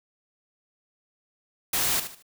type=noise with echo; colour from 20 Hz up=white; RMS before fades=-25 dBFS; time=1.73-2 s; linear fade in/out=5 ms; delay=75 ms; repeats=3; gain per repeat=-10 dB; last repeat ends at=2.225 s; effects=none